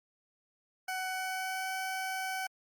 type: tone with pitch glide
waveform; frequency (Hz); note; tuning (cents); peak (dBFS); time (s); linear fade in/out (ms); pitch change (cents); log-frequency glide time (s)
20% pulse; 748 to 758; F#5 to F#5; +19 to +42; -29; 0.88-2.47; 5; +23; 1.09-1.73
effects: Opus 48 kbps